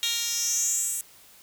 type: tone with high-pass filter sweep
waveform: 10% pulse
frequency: 466.2 Hz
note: A#4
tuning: in tune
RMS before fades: -27 dBFS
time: 0.03-1.01 s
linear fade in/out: 0 ms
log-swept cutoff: 3800 to 9200 Hz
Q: 5.1
effects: white hiss -53 dBFS RMS until 1.42 s